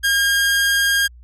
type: tone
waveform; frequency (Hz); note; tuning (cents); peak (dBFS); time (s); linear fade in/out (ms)
sawtooth; 1618; G#6; -46; -11; 0.03-1.08; 20
effects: added 60 Hz sine -40 dBFS peak until 1.23 s + resampled to 32000 Hz